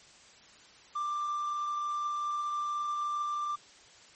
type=tone with hard clipping; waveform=triangle; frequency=1183 Hz; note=D6; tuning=12 cents sharp; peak=-31 dBFS; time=0.95-3.56 s; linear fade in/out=10 ms; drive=5 dB; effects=white hiss -56 dBFS RMS until 4.15 s + MP3 32 kbps